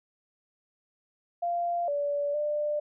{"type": "tone with pitch steps", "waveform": "sine", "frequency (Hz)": [693, 576, 595], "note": ["F5", "D5", "D5"], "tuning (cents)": [-14, -34, 22], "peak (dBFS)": -26, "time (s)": [1.42, 2.8], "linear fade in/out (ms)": 10, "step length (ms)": 460, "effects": []}